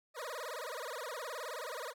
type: tone with vibrato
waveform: 20% pulse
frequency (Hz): 548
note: C#5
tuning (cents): -20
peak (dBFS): -35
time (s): 0.14-1.94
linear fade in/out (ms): 50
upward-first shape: sine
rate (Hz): 19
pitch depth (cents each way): 270
effects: none